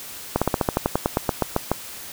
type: slowing click train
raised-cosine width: 1 ms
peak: -4 dBFS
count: 15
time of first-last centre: 0.36-1.716 s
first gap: 56 ms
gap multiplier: 1.08
effects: white hiss -37 dBFS RMS until 2.12 s